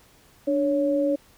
sine tone pair together, 293.7 / 558 Hz, D4 / C#5, 0 / +11 cents, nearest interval major seventh, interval 1111 cents, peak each -23 / -22 dBFS, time 0.47-1.16 s, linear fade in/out 10 ms, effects pink hiss -56 dBFS RMS until 1.37 s

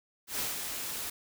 white noise with ADSR envelope, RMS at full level -32 dBFS, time 0.27-1.1 s, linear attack 120 ms, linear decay 160 ms, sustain -5 dB, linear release 6 ms, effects none

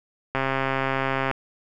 click train, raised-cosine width 0.5 ms, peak -9 dBFS, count 130, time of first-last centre 0.35-1.313 s, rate 134 Hz, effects none

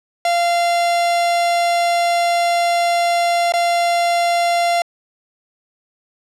45% pulse tone with dropouts, 691 Hz, F5, 19 cents flat, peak -14 dBFS, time 0.25-4.82 s, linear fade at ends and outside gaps 2 ms, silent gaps 3.522-3.537 s, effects low-pass 9000 Hz 12 dB/octave

